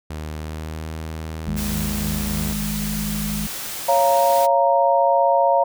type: tone with pitch glide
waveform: sawtooth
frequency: 77.2 to 79.51 Hz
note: D#2 to D#2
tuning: -13 to +38 cents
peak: -24 dBFS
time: 0.1-2.53 s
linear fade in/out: 5 ms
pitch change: +51 cents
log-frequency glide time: 0.31-0.94 s
type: harmonic tone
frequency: 51.91 Hz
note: G#1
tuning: in tune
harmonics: 1 / 3 / 4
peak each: -29 / -29 / -25 dBFS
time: 1.47-3.47 s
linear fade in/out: 5 ms
type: noise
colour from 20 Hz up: white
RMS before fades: -30 dBFS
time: 1.56-4.47 s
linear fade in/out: 20 ms
type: chord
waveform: sine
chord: Bb minor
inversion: first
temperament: equal with one note detuned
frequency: 554.4 / 689.6 / 932.3 Hz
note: Db5 / F5 / Bb5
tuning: 0 / -22 / 0 cents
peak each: -18 dBFS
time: 3.88-5.64 s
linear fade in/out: 10 ms
effects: none